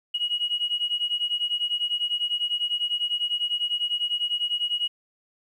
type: beating tone pair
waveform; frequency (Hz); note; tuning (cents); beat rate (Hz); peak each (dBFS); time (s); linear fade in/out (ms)
sine; 2895 / 2905; F#7 / F#7; -38 / -32; 10; -26; 0.14-4.88; 10
effects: tanh soft clip ceiling -17 dBFS + 10-bit